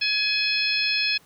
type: harmonic tone with a mistuned harmonic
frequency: 842 Hz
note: G#5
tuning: 24 cents sharp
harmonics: 2 / 3 / 4 / 5 / 6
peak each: -33 / -24 / -29 / -27 / -28 dBFS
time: 0.01-1.18 s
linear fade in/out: 10 ms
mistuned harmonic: 6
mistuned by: +61 cents
effects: pink hiss -56 dBFS RMS until 1.25 s + high-pass 80 Hz 12 dB/octave